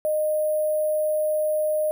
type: tone with sample-and-hold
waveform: sine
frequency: 614 Hz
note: D#5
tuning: 23 cents flat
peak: -20 dBFS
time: 0.05-1.91 s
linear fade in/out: 0 ms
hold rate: 11025 Hz
effects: none